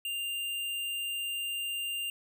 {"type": "tone", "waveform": "square", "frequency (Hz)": 2794, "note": "F7", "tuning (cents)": 0, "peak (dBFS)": -33, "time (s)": [0.05, 2.1], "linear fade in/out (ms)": 2, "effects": []}